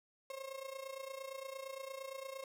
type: tone with amplitude modulation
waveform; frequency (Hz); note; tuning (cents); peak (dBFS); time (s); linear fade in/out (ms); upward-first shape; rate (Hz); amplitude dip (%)
35% pulse; 537; C5; +45; -39; 0.3-2.44; 2; sine; 28.7; 75
effects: none